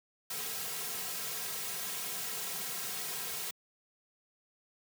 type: noise with comb filter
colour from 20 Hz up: white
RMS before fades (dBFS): -38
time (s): 0.3-3.51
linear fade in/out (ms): 5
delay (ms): 3.4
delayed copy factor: -0.9
effects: high-pass 150 Hz 12 dB/octave